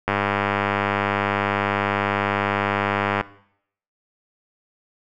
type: click train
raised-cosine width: 0.5 ms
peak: -5 dBFS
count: 314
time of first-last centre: 0.08-3.21 s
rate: 100 Hz
effects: noise-tail reverb RT60 0.7 s tail -19 dB re dry